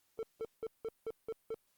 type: tone bursts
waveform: triangle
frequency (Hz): 447.5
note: A4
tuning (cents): +29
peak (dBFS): -34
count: 7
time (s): 0.19-1.543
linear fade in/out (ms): 0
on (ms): 39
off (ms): 180
effects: white hiss -75 dBFS RMS until 1.77 s + Opus 48 kbps